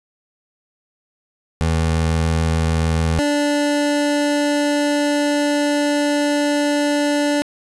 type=tone pair in turn; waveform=25% pulse; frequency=81.2 / 291.5 Hz; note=E2 / D4; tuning=-26 / -13 cents; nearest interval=octave + minor seventh; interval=2213 cents; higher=second; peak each=-12 dBFS; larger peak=neither; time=1.61-3.19 / 3.19-7.42 s; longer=second; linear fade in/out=0 ms; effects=resampled to 24000 Hz + 9-bit